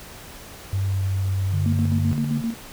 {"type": "tone with pitch glide", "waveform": "sine", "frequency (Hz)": [97.3, 96.02], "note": ["G2", "G2"], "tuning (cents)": [-12, -35], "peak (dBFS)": -20, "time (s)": [0.73, 2.13], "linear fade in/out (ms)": 0, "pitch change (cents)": -23, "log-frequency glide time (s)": [0.88, 0.94]}
{"type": "tone with vibrato", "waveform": "sine", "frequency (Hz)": 146, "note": "D3", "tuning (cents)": -10, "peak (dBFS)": -24, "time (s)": [1.52, 2.42], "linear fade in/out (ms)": 20, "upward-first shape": "triangle", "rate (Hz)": 6.7, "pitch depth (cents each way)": 15}
{"type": "tone with tremolo", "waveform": "sine", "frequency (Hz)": 229.6, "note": "A#3", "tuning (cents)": -26, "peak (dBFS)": -21, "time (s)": [1.66, 2.54], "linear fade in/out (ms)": 0, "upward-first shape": "square", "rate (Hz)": 7.7, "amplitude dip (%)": 60}
{"effects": ["pink hiss -41 dBFS RMS until 2.72 s"]}